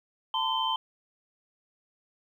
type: tone cluster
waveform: sine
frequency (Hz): 891 / 1024 / 3108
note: A5 / C6 / G7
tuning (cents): +22 / -38 / -16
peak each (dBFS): -30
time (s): 0.34-0.76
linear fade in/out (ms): 2
effects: 10-bit